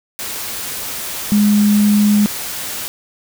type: tone in noise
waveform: sine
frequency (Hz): 207.7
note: G#3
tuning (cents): 0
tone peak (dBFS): -9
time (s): 1.32-2.26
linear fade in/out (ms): 0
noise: white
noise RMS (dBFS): -25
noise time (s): 0.19-2.88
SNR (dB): +13
effects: none